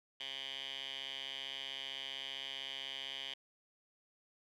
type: tone with band-pass filter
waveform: 10% pulse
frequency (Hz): 135.6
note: C#3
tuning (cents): -38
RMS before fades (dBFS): -44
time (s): 0.2-3.34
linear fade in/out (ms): 5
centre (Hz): 3000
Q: 9.1
effects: none